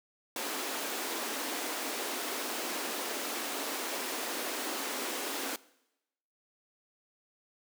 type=high-pass noise; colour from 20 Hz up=pink; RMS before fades=-36 dBFS; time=0.36-5.56 s; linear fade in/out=2 ms; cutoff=250 Hz; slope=48 dB/octave; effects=noise-tail reverb RT60 0.9 s tail -21 dB re dry